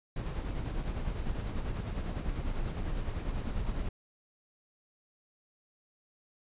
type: noise with tremolo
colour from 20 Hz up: brown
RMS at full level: -32 dBFS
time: 0.16-3.89 s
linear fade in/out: 5 ms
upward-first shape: sine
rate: 10 Hz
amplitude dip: 45%
effects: resampled to 8000 Hz